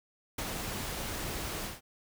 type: noise with ADSR envelope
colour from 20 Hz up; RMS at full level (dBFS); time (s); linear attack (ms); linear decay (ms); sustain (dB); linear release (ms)
pink; -34; 0.38-1.81; 6; 42; -3; 160
effects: none